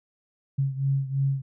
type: beating tone pair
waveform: sine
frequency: 136 / 139 Hz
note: C#3 / C#3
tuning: -33 / +5 cents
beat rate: 3 Hz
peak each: -24 / -28 dBFS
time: 0.58-1.42 s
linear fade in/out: 10 ms
effects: none